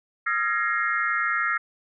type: tone cluster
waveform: sine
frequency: 1245 / 1365 / 1678 / 1872 / 2126 Hz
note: D#6 / F6 / G#6 / A#6 / C7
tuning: +1 / -40 / +17 / +7 / +27 cents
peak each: -31 / -26 / -29 / -28 / -30 dBFS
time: 0.26-1.58 s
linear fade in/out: 10 ms
effects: none